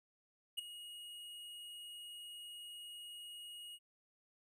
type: tone with ADSR envelope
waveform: square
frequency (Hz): 2882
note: F#7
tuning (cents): -46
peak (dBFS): -35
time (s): 0.57-3.79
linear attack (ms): 18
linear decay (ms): 11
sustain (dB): -14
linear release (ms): 48
effects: none